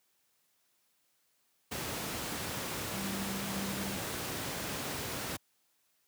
sine tone in noise, 196 Hz, G3, in tune, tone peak -38 dBFS, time 2.93-3.97 s, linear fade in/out 10 ms, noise pink, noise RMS -37 dBFS, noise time 1.71-5.37 s, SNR -4 dB, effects white hiss -74 dBFS RMS until 6.07 s + high-pass 100 Hz 12 dB/octave

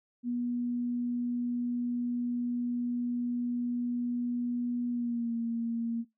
sine tone with pitch glide, 242.4 to 231.6 Hz, B3 to A#3, -32 to -11 cents, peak -29 dBFS, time 0.23-6.05 s, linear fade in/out 50 ms, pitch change -79 cents, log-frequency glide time 4.9-5.34 s, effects noise-tail reverb RT60 0.2 s tail -21 dB re dry

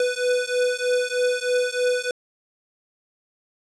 square beating tone pair, 494.3 / 497.5 Hz, B4 / B4, +1 / +13 cents, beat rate 3.2 Hz, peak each -24 dBFS, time 0-2.11 s, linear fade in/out 2 ms, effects resampled to 22050 Hz + 8-bit

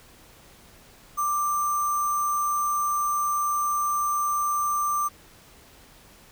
sine tone with sample-and-hold, 1179 Hz, D6, 6 cents sharp, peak -22 dBFS, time 1.17-5.09 s, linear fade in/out 20 ms, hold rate 7350 Hz, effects pink hiss -52 dBFS RMS until 6.31 s

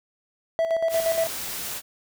triangle tone with tremolo, 657 Hz, E5, 6 cents flat, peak -17 dBFS, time 0.59-1.27 s, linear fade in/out 0 ms, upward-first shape square, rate 8.5 Hz, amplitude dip 55%
white noise, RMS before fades -32 dBFS, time 0.89-1.82 s, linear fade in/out 50 ms
effects none

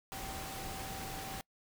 sine tone in noise, 774 Hz, G5, 22 cents flat, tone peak -46 dBFS, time 0.12-1.41 s, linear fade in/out 0 ms, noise pink, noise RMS -43 dBFS, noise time 0.12-1.41 s, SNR -6 dB, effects noise-tail reverb RT60 0.1 s tail -25 dB re dry

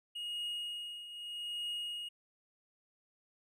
triangle tone with tremolo, 2874 Hz, F7, 49 cents sharp, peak -34 dBFS, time 0.15-2.09 s, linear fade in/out 10 ms, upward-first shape triangle, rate 0.81 Hz, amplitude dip 70%, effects none

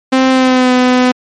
sawtooth tone with pitch glide, 261.6 to 251.5 Hz, C4 to B3, 0 to +32 cents, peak -3 dBFS, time 0.12-1.12 s, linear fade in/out 10 ms, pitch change -68 cents, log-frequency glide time 0.3-0.72 s, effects low-pass 5000 Hz 12 dB/octave + MP3 48 kbps

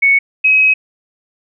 sine tone pair in turn, 2217 / 2545 Hz, C#7 / D#7, 0 / +39 cents, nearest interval major second, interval 239 cents, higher second, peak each -7 dBFS, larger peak neither, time 0.02-0.19 / 0.44-0.74 s, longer second, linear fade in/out 10 ms, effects none

